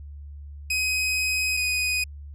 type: tone pair in turn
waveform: sawtooth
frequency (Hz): 2521 / 2493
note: D#7 / D#7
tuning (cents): +22 / +3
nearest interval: unison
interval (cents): 19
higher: first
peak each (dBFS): -19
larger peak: neither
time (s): 0.7-1.57 / 1.57-2.04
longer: first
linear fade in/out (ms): 5
effects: added 72 Hz sine -37 dBFS peak until 2.34 s + low-pass 12000 Hz 12 dB/octave